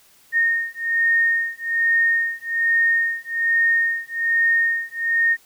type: beating tone pair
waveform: sine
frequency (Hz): 1842 / 1843.2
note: A#6 / A#6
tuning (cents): -21 / -20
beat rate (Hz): 1.2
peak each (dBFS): -20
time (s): 0.32-5.37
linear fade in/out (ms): 50
effects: white hiss -54 dBFS RMS until 5.45 s